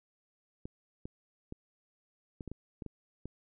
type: clicks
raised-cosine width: 3 ms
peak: -28 dBFS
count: 9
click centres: 0.655 / 1.055 / 1.524 / 2.408 / 2.477 / 2.516 / 2.822 / 2.863 / 3.256 s
effects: none